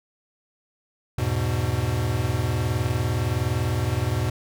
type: chord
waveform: square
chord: E major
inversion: none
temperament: equal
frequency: 82.41 / 103.83 / 123.47 Hz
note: E2 / G#2 / B2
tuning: 0 / 0 / 0 cents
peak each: -29 / -27 / -26 dBFS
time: 1.18-4.3 s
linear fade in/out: 5 ms
effects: none